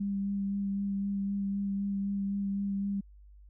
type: tone with vibrato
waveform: sine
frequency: 198.6 Hz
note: G3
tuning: 23 cents sharp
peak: -29 dBFS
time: 0-3.01 s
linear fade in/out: 10 ms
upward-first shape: sine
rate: 3.9 Hz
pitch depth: 14 cents each way
effects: added 50 Hz sine -51 dBFS peak until 3.49 s